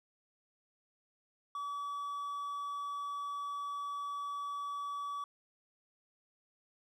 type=tone; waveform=triangle; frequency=1144 Hz; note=D6; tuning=46 cents flat; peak=-35 dBFS; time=1.55-5.24 s; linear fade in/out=2 ms; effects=none